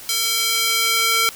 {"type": "tone with high-pass filter sweep", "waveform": "square", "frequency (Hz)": 453.4, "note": "A#4", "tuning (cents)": -48, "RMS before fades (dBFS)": -19, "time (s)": [0.09, 1.29], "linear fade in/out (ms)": 0, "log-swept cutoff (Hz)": [3800, 1700], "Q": 0.94, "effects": ["white hiss -38 dBFS RMS until 1.35 s"]}